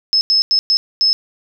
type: tone bursts at uneven times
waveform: sine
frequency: 5200 Hz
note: E8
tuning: 24 cents flat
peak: -10 dBFS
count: 5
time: 0.13-0.21 / 0.3-0.42 / 0.51-0.59 / 0.7-0.77 / 1.01-1.13 s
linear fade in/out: 0 ms
effects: none